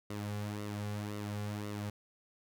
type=tone with flanger; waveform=sawtooth; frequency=103.83 Hz; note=G#2; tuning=in tune; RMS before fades=-39 dBFS; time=0.1-1.9 s; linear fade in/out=5 ms; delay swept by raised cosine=1.2 to 3.2 ms; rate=1.9 Hz; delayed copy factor=-0.6; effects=none